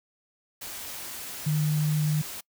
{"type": "tone in noise", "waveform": "sine", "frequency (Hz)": 152, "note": "D#3", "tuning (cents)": -40, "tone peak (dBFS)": -22, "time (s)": [1.46, 2.22], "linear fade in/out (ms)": 10, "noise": "white", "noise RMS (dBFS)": -38, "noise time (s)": [0.61, 2.41], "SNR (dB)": 13, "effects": ["noise-tail reverb RT60 0.1 s tail -25 dB re dry"]}